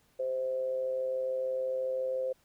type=tone with amplitude modulation; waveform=sine; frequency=520 Hz; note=C5; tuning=11 cents flat; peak=-27 dBFS; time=0.19-2.33 s; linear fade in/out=10 ms; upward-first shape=sine; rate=127 Hz; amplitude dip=50%; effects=pink hiss -68 dBFS RMS until 2.44 s